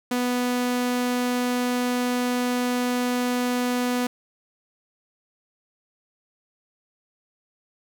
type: tone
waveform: sawtooth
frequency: 246.9 Hz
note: B3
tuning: in tune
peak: -18 dBFS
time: 0.11-4.07 s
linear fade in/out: 5 ms
effects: none